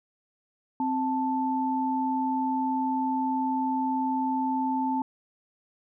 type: tone pair together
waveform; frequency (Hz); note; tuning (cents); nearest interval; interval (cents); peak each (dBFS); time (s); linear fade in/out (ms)
sine; 261.6 / 880; C4 / A5; 0 / 0; octave + major sixth; 2100; -27; 0.8-5.02; 2
effects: none